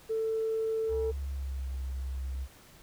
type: tone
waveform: sine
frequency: 444.3 Hz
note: A4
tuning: 17 cents sharp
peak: -27 dBFS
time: 0.09-1.12 s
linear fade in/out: 20 ms
type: tone with pitch glide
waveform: sine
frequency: 69.3 to 65.87 Hz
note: C#2 to C2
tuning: 0 to +12 cents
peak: -32 dBFS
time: 0.88-2.48 s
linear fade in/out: 50 ms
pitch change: -88 cents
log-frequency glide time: 1.23-1.65 s
effects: tanh soft clip ceiling -23 dBFS + pink hiss -56 dBFS RMS until 2.82 s